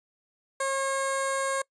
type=tone with notch filter; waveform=10% pulse; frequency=541 Hz; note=C#5; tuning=42 cents flat; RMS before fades=-28 dBFS; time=0.6-1.62 s; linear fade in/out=5 ms; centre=2900 Hz; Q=0.62; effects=noise-tail reverb RT60 0.1 s tail -24 dB re dry + resampled to 22050 Hz